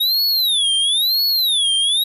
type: tone with vibrato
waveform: square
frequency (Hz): 3729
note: A#7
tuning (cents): 0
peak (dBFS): -15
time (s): 0-2.04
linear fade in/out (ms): 10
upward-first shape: sine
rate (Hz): 1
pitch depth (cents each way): 280
effects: resampled to 32000 Hz